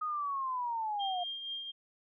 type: linear sweep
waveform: sine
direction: down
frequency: 1257 to 698.5 Hz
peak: -32 dBFS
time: 0.01-1.24 s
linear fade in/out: 10 ms
type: tone with tremolo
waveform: sine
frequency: 3205 Hz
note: G7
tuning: 38 cents sharp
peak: -35 dBFS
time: 0.99-1.72 s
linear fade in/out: 20 ms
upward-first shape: triangle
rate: 4.2 Hz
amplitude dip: 50%
effects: none